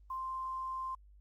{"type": "tone with quantisation", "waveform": "sine", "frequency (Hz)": 1046.5, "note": "C6", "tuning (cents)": 0, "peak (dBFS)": -36, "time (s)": [0.1, 0.95], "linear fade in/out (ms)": 5, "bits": 11, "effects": ["added 50 Hz sine -56 dBFS peak until 1.2 s", "Opus 24 kbps"]}